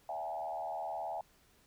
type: tone with frequency modulation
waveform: sine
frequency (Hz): 747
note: F#5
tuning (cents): +16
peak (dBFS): -36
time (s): 0.09-1.21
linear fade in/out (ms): 2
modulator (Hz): 78.8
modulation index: 1.5
effects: pink hiss -67 dBFS RMS until 1.66 s